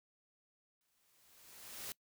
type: noise with exponential growth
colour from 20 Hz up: white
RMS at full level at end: -43 dBFS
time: 0.81-1.92 s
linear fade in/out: 0 ms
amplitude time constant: 240 ms
effects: noise-tail reverb RT60 0.1 s tail -23 dB re dry